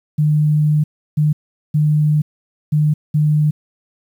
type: tone bursts at uneven times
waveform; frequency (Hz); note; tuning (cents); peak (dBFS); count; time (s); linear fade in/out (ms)
sine; 151.1; D3; +50; -11; 5; 0.18-0.84 / 1.17-1.33 / 1.74-2.22 / 2.72-2.94 / 3.14-3.51; 10
effects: 8-bit